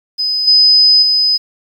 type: tone with level steps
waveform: sine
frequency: 5020 Hz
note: D#8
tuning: 15 cents sharp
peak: -13 / -5 / -9 dBFS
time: 0.18-1.38 s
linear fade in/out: 20 ms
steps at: 0.47 / 1.02 s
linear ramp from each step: 10 ms
effects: 7-bit